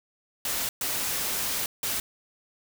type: noise bursts at uneven times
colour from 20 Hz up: white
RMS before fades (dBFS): -29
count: 3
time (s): 0.45-0.69 / 0.81-1.66 / 1.83-2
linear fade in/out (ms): 2
effects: none